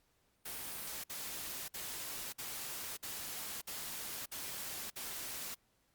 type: noise bursts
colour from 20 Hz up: white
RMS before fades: -43 dBFS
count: 8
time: 0.45-5.548 s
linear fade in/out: 10 ms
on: 590 ms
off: 54 ms
effects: pink hiss -75 dBFS RMS until 5.94 s + Opus 48 kbps